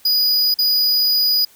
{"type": "tone with dropouts", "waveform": "square", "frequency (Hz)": 4931, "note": "D#8", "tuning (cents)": -16, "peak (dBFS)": -14, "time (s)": [0.05, 1.45], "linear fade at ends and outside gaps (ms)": 5, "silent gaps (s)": [0.542, 0.587], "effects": ["white hiss -50 dBFS RMS until 1.55 s"]}